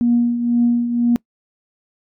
sine tone with tremolo, 238.4 Hz, A#3, 39 cents sharp, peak -10 dBFS, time 0.01-1.16 s, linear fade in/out 0 ms, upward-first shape triangle, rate 2 Hz, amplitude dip 65%, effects noise-tail reverb RT60 0.1 s tail -24 dB re dry + tanh soft clip ceiling -6 dBFS

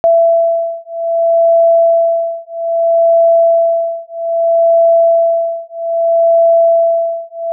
sine beating tone pair, 668 / 668.62 Hz, E5 / E5, +23 / +24 cents, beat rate 0.62 Hz, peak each -11 dBFS, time 0.04-7.52 s, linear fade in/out 0 ms, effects none

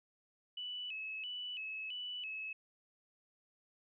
sine tone with vibrato, 2770 Hz, F7, 15 cents flat, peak -40 dBFS, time 0.57-2.53 s, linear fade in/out 5 ms, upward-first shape square, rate 1.5 Hz, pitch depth 120 cents each way, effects none

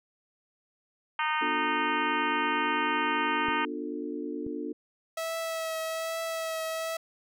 harmonic tone, 307.9 Hz, D#4, 18 cents flat, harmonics 3 / 4 / 5 / 6 / 7 / 8 / 9 / 10, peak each -30 / -32 / -34 / -36 / -37 / -38 / -39 / -40 dBFS, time 1.19-3.65 s, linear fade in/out 2 ms
sine chord, B half-diminished seventh, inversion none, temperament just, 246.9 / 296.3 / 355.6 / 444.5 Hz, B3 / D4 / F4 / A4, 0 / +15 / +31 / +18 cents, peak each -39 / -35 / -39 / -39 dBFS, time 1.41-4.73 s, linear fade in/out 10 ms
clicks, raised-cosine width 3 ms, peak -28 dBFS, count 2, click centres 3.485 / 4.466 s
sawtooth tone with vibrato, 650 Hz, E5, 24 cents flat, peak -27 dBFS, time 5.17-6.97 s, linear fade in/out 5 ms, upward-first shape triangle, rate 1.2 Hz, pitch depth 20 cents each way
effects none

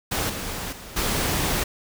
pink noise with level steps, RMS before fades -25 / -31 / -40 / -24 dBFS, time 0.11-1.64 s, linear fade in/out 10 ms, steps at 0.29 / 0.72 / 0.96 s, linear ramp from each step 10 ms, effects none

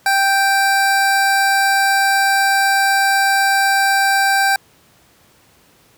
square tone pair together, 784 / 1568 Hz, G5 / G6, 0 / 0 cents, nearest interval octave, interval 1200 cents, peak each -16 dBFS, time 0.06-4.56 s, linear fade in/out 2 ms, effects pink hiss -52 dBFS RMS until 5.97 s + high-pass 80 Hz 12 dB/octave

